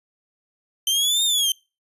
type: exponential two-way sweep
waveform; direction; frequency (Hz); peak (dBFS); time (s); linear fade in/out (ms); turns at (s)
sawtooth; up then down; 3091 to 3700 to 3091; -15; 0.87-1.52; 2; 1.24
effects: noise-tail reverb RT60 0.3 s tail -26 dB re dry + resampled to 32000 Hz